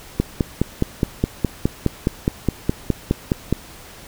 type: click train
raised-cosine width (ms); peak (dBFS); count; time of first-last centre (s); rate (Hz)
3; -3; 17; 0.2-3.526; 4.81
effects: pink hiss -41 dBFS RMS until 4.07 s